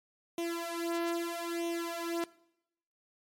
sawtooth tone with flanger, 338.8 Hz, E4, 48 cents sharp, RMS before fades -35 dBFS, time 0.38-2.24 s, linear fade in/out 2 ms, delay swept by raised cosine 0.32 to 3.02 ms, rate 0.78 Hz, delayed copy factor +0.9, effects noise-tail reverb RT60 0.8 s tail -21 dB re dry + MP3 64 kbps

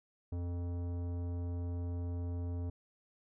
sine tone with tanh clipping, 87.3 Hz, F2, in tune, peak -37 dBFS, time 0.32-2.7 s, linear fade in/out 5 ms, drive 15 dB, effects none

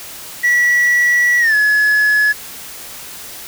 sine tone with pitch glide, 1942 to 1700.4 Hz, B6 to G#6, -30 to +40 cents, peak -7 dBFS, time 0.43-2.33 s, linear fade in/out 20 ms, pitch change -230 cents, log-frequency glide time 1.39-1.55 s, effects tanh soft clip ceiling -9 dBFS + white hiss -32 dBFS RMS until 3.47 s

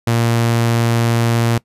sawtooth tone, 116.54 Hz, A#2, in tune, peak -9 dBFS, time 0.07-1.58 s, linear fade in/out 5 ms, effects noise-tail reverb RT60 0.1 s tail -21 dB re dry + resampled to 32000 Hz

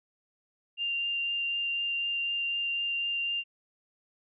sine tone with vibrato, 2788 Hz, F7, 4 cents flat, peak -28 dBFS, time 0.77-3.44 s, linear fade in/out 50 ms, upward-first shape triangle, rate 4 Hz, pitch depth 9 cents each way, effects none

